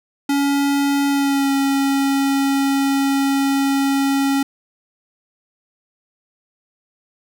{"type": "tone with pitch glide", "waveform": "square", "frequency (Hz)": [281.2, 275.1], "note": ["C#4", "C#4"], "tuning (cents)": [25, -13], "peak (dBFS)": -16, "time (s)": [0.29, 4.43], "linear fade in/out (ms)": 5, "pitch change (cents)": -38, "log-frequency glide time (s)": [1.08, 1.52], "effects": []}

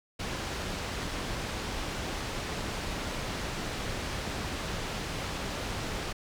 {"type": "low-pass noise", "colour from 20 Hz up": "pink", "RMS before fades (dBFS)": -35, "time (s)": [0.19, 6.13], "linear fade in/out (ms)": 10, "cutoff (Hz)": 5900, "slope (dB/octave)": 12, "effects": []}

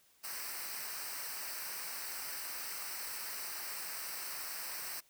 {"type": "noise with comb filter", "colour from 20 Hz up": "white", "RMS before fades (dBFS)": -42, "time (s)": [0.23, 5.01], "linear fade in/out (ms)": 20, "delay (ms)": 0.29, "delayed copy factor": -0.75, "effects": ["white hiss -68 dBFS RMS until 5.09 s"]}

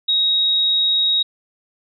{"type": "tone", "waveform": "sine", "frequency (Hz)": 3786, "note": "A#7", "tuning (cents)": 26, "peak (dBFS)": -14, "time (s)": [0.08, 1.23], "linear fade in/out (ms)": 10, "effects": []}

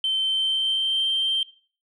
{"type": "tone with pitch glide", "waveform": "sine", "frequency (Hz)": [3097, 3142], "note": ["G7", "G7"], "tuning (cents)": [-22, 3], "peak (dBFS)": -19, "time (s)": [0.04, 1.43], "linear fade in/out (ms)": 2, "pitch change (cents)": 25, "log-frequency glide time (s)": [0.21, 1.09], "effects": ["noise-tail reverb RT60 0.4 s tail -18 dB re dry", "tanh soft clip ceiling -17 dBFS"]}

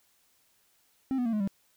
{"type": "tone with pitch steps", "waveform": "triangle", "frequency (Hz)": [265.6, 246.4, 228.6, 212, 196.69], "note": ["C4", "B3", "A#3", "G#3", "G3"], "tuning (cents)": [26, -4, -34, 36, 6], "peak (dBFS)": -24, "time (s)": [1.11, 1.475], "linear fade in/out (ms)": 0, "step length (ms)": 73, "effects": ["white hiss -68 dBFS RMS until 1.76 s"]}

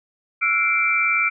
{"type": "tone cluster", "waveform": "sine", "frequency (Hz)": [1333, 1432, 2102, 2340], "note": ["E6", "F6", "C7", "D7"], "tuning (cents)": [19, 43, 7, -7], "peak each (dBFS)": [-24, -27, -27, -18], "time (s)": [0.41, 1.3], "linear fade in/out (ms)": 20, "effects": []}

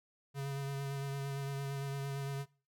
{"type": "tone with vibrato", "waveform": "square", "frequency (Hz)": 138.59, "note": "C#3", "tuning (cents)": 0, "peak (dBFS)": -37, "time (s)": [0.34, 2.46], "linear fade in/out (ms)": 50, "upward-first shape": "sine", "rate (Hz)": 8.8, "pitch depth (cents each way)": 19, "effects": ["noise-tail reverb RT60 0.4 s tail -22 dB re dry"]}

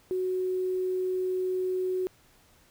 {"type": "tone with quantisation", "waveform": "sine", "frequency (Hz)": 370, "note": "F#4", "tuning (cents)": 0, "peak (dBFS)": -26, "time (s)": [0.11, 2.07], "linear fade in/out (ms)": 0, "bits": 9, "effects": ["pink hiss -61 dBFS RMS until 2.7 s"]}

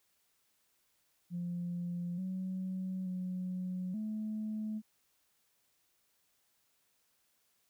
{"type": "tone with pitch steps", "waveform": "sine", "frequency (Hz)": [174.7, 186.9, 183.2, 215.5], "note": ["F3", "F#3", "F#3", "A3"], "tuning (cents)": [1, 18, -17, -36], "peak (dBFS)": -34, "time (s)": [1.3, 4.82], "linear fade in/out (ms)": 50, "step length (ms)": 880, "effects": ["tanh soft clip ceiling -31 dBFS", "white hiss -75 dBFS RMS until 7.69 s"]}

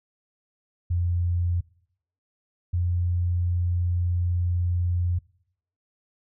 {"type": "tone pair in turn", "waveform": "sine", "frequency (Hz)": [87.31, 87.97], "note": ["F2", "F2"], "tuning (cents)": [0, 13], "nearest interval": "unison", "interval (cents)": 13, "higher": "second", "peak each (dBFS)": -21, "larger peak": "neither", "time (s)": [[0.9, 1.61], [2.73, 5.19]], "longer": "second", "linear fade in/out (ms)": 10, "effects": ["noise-tail reverb RT60 0.7 s tail -23 dB re dry"]}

